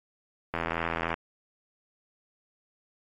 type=click train; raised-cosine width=0.5 ms; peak=-14 dBFS; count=51; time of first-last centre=0.54-1.141 s; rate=83.2 Hz; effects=AAC 64 kbps

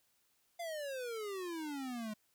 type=exponential sweep; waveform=square; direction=down; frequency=698.5 to 209 Hz; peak=-40 dBFS; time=0.59-2.14 s; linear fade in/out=10 ms; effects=white hiss -75 dBFS RMS until 2.34 s

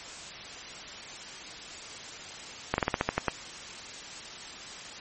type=slowing click train; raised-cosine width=0.5 ms; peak=-9 dBFS; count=9; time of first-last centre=2.74-3.283 s; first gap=41 ms; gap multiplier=1.14; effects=white hiss -42 dBFS RMS until 5 s + MP3 32 kbps

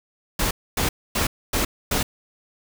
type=noise bursts; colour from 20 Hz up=pink; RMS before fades=-22 dBFS; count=5; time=0.39-2.03 s; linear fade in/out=5 ms; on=120 ms; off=260 ms; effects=none

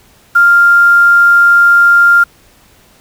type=tone with quantisation; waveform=sine; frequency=1396.9 Hz; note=F6; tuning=in tune; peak=-3 dBFS; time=0.35-2.24 s; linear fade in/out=10 ms; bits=5; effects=pink hiss -46 dBFS RMS until 3 s

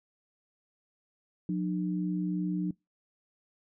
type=tone pair together; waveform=sine; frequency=180 / 302.7 Hz; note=F#3 / D#4; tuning=-47 / -48 cents; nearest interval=major sixth; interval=899 cents; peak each=-29 / -33 dBFS; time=1.49-2.71 s; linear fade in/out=2 ms; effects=noise-tail reverb RT60 0.2 s tail -25 dB re dry

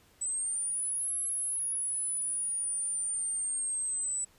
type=linear two-way sweep; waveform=sine; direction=up then down; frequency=7900 to 10940 to 7900 Hz; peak=-30 dBFS; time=0.21-4.25 s; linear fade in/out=10 ms; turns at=1.13 s; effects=pink hiss -63 dBFS RMS until 4.38 s + resampled to 32000 Hz

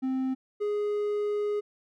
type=tone pair in turn; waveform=triangle; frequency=261.6 / 415.3 Hz; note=C4 / G#4; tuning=0 / 0 cents; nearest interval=minor sixth; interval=800 cents; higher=second; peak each=-24 dBFS; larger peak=neither; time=0.02-0.35 / 0.6-1.61 s; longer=second; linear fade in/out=20 ms; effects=none

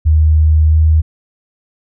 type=tone with pitch glide; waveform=sine; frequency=77.78 to 78.73 Hz; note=D#2 to D#2; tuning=0 to +21 cents; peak=-6 dBFS; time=0.05-1.02 s; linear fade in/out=20 ms; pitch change=+21 cents; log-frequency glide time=0.68-0.76 s; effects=none

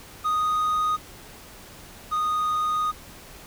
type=tone pair in turn; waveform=triangle; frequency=1243 / 1237.8 Hz; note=D#6 / D#6; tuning=-2 / -9 cents; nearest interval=unison; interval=7 cents; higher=first; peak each=-19 / -20 dBFS; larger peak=first; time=0.24-0.97 / 2.11-2.92 s; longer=second; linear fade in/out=20 ms; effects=pink hiss -45 dBFS RMS until 3.46 s

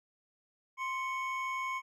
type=tone pair together; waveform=triangle; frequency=1046.3 / 2217 Hz; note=C6 / C#7; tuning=0 / 0 cents; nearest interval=octave + minor second; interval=1300 cents; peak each=-33 / -36 dBFS; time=0.77-1.82 s; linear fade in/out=50 ms; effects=none

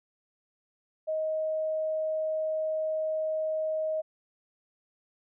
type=tone; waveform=sine; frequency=628 Hz; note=D#5; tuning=16 cents sharp; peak=-27 dBFS; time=1.07-4.02 s; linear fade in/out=20 ms; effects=none

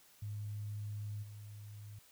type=tone with level steps; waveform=sine; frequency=104.4 Hz; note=G#2; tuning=10 cents sharp; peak=-39 / -47 dBFS; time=0.22-1.99 s; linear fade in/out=5 ms; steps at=1.22 s; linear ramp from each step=20 ms; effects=white hiss -64 dBFS RMS until 2.11 s

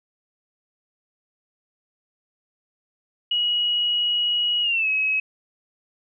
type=tone with pitch glide; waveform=sine; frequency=2906 to 2559 Hz; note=F#7 to D#7; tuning=-32 to +48 cents; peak=-19 dBFS; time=3.31-5.2 s; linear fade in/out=5 ms; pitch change=-220 cents; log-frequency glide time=4.62-4.88 s; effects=none

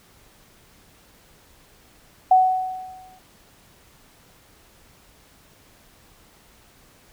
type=tone with exponential decay; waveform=sine; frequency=746 Hz; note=F#5; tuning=14 cents sharp; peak=-9 dBFS; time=2.31-3.19 s; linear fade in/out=5 ms; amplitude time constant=190 ms; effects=pink hiss -54 dBFS RMS until 7.12 s

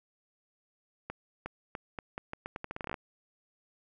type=accelerating click train; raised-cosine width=0.5 ms; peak=-22 dBFS; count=18; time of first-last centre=1.1-2.942 s; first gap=360 ms; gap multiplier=0.81; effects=none

